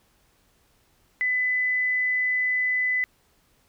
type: tone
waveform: sine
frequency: 2004 Hz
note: B6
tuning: 25 cents sharp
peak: -21 dBFS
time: 1.21-3.04 s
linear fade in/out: 0 ms
effects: pink hiss -64 dBFS RMS until 3.68 s